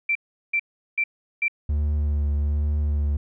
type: tone bursts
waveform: sine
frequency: 2347 Hz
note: D7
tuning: 2 cents flat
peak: -19 dBFS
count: 4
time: 0.09-1.482 s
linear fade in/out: 5 ms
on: 63 ms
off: 380 ms
type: tone with vibrato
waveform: triangle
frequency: 73.5 Hz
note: D2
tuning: 2 cents sharp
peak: -18 dBFS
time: 1.69-3.17 s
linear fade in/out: 5 ms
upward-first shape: triangle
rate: 1.2 Hz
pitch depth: 28 cents each way
effects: none